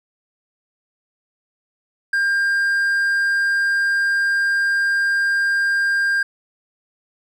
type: tone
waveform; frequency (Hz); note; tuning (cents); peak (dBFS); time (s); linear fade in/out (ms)
triangle; 1600; G6; +35; -14; 2.13-6.23; 5
effects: none